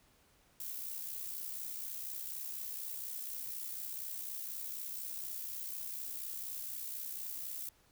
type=noise with amplitude modulation; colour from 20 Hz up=violet; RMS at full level=-40 dBFS; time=0.6-7.69 s; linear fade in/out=2 ms; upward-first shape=sine; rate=64.1 Hz; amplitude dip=50%; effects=pink hiss -68 dBFS RMS until 7.91 s